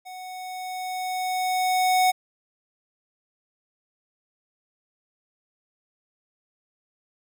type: tone with level ramp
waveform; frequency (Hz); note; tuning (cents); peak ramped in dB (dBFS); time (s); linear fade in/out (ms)
square; 740; F#5; 0; -38 to -17; 0.05-2.12; 20
effects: none